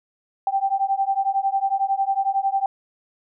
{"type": "beating tone pair", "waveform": "sine", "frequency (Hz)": [777, 788], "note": ["G5", "G5"], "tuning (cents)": [-16, 9], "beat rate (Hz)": 11, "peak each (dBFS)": -22, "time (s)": [0.47, 2.66], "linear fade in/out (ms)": 2, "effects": []}